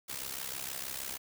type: noise with amplitude modulation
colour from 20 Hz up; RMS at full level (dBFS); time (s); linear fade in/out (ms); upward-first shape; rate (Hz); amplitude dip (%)
white; -36; 0.08-1.18; 20; sine; 66.3; 80
effects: none